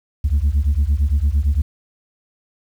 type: beating tone pair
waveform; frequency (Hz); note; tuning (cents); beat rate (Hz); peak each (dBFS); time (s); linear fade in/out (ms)
sine; 67.6 / 76.4; C#2 / D#2; -43 / -31; 8.8; -15; 0.24-1.62; 10
effects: tanh soft clip ceiling -11 dBFS + 8-bit